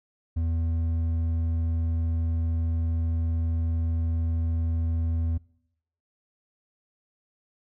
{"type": "tone with hard clipping", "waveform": "sine", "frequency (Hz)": 82.41, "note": "E2", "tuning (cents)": 0, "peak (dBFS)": -25, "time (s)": [0.36, 5.38], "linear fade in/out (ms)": 10, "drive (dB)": 5, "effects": ["noise-tail reverb RT60 0.8 s tail -24 dB re dry"]}